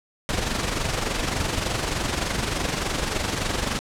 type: noise with amplitude modulation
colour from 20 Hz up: pink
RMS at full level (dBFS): -23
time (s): 0.29-3.79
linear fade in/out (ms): 0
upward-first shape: sine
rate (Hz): 23.4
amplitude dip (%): 55
effects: low-pass 8000 Hz 12 dB/octave